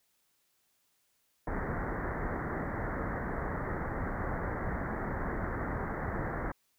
pink low-pass noise, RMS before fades -35 dBFS, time 1.47-6.52 s, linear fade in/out 5 ms, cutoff 2000 Hz, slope 96 dB/octave, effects white hiss -74 dBFS RMS until 6.78 s

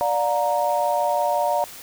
sine chord, Bb major, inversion first, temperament equal with one note detuned, 587.3 / 713.1 / 932.3 Hz, D5 / F5 / Bb5, 0 / +36 / 0 cents, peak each -23 dBFS, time 0.01-1.64 s, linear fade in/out 0 ms, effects white hiss -40 dBFS RMS until 1.82 s

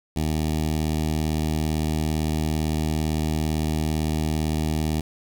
15% pulse tone with notch filter, 77.78 Hz, D#2, in tune, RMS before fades -24 dBFS, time 0.16-5.01 s, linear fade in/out 5 ms, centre 1400 Hz, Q 0.92, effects none

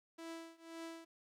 sawtooth tone with tremolo, 329.6 Hz, E4, in tune, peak -40 dBFS, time 0.18-1.05 s, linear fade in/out 10 ms, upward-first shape triangle, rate 1.9 Hz, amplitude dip 95%, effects low-pass 10000 Hz 12 dB/octave + 13-bit

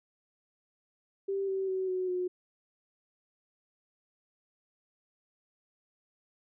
sine tone with pitch steps, 392 / 384.4 / 376.9 / 369.6 / 362.4 Hz, G4 / G4 / F#4 / F#4 / F#4, 0 / -34 / +32 / -2 / -36 cents, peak -29 dBFS, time 1.28-2.28 s, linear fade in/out 10 ms, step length 200 ms, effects none

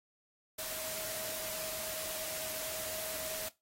sine tone in noise, 633 Hz, D#5, 30 cents sharp, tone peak -46 dBFS, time 0.58-3.49 s, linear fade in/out 10 ms, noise white, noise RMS -40 dBFS, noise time 0.58-3.49 s, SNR -9 dB, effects noise-tail reverb RT60 0.2 s tail -17 dB re dry + AAC 48 kbps

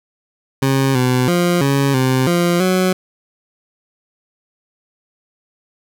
20% pulse tone with pitch steps, 135.1 / 126.5 / 175.4 / 138.6 / 130 / 173.7 / 185 Hz, C#3 / B2 / F3 / C#3 / C3 / F3 / F#3, -44 / +42 / +8 / 0 / -11 / -9 / 0 cents, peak -8 dBFS, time 0.62-2.93 s, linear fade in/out 5 ms, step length 330 ms, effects none

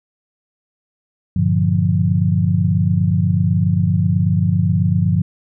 sine chord, G minor seventh, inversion none, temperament equal, 98 / 116.54 / 146.83 / 174.61 Hz, G2 / Bb2 / D3 / F3, 0 / 0 / 0 / 0 cents, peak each -17 / -22 / -19 / -17 dBFS, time 1.36-5.22 s, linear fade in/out 5 ms, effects none

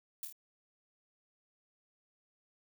violet noise with echo, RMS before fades -40 dBFS, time 0.23-0.25 s, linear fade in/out 0 ms, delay 25 ms, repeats 3, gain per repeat -4 dB, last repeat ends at 0.325 s, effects none

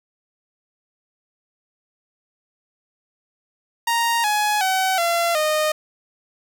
sawtooth tone with pitch steps, 932.3 / 840.2 / 757.3 / 682.5 / 615.1 Hz, A#5 / G#5 / F#5 / F5 / D#5, 0 / +20 / +40 / -40 / -20 cents, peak -14 dBFS, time 3.87-5.72 s, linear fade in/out 5 ms, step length 370 ms, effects 9-bit

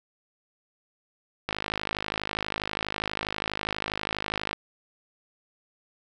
click train, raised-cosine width 0.3 ms, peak -12 dBFS, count 160, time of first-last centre 1.49-4.53 s, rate 52.3 Hz, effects none

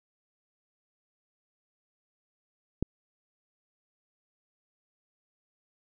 click, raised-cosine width 3 ms, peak -14 dBFS, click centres 2.826 s, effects none

